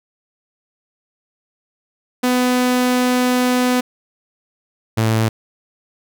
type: tone pair in turn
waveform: sawtooth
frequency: 249.9 / 111.32 Hz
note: B3 / A2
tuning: +21 / +21 cents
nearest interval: octave + major second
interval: 1400 cents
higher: first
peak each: -10 dBFS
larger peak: neither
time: 2.23-3.81 / 4.97-5.29 s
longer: first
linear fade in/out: 10 ms
effects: none